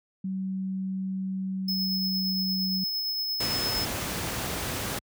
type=tone with pitch glide; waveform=sine; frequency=189.9 to 188.37 Hz; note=F#3 to F#3; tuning=+45 to +31 cents; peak=-28 dBFS; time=0.24-2.84 s; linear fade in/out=5 ms; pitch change=-14 cents; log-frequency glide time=1.52-2.68 s
type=tone with tremolo; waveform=square; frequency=5190 Hz; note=E8; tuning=28 cents flat; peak=-27 dBFS; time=1.68-3.85 s; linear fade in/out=5 ms; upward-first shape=sine; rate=8.7 Hz; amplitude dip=25%
type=noise; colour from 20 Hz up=pink; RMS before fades=-31 dBFS; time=3.4-4.99 s; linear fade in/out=5 ms
effects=high-pass 60 Hz 12 dB/octave